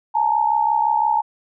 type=tone pair together; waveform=sine; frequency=851 / 916.8 Hz; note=G#5 / A#5; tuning=+42 / -29 cents; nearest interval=minor second; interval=129 cents; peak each=-18 dBFS; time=0.14-1.22 s; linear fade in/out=20 ms; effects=none